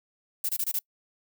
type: noise bursts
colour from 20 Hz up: violet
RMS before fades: -28 dBFS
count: 5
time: 0.44-0.791 s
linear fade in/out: 5 ms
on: 51 ms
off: 24 ms
effects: noise-tail reverb RT60 0.1 s tail -26 dB re dry